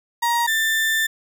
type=tone pair in turn; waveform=35% pulse; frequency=943 / 1780.1 Hz; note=A#5 / A6; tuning=+20 / +20 cents; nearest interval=major seventh; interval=1100 cents; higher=second; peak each=-16 dBFS; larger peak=neither; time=0.22-0.47 / 0.47-1.07 s; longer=second; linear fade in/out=10 ms; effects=none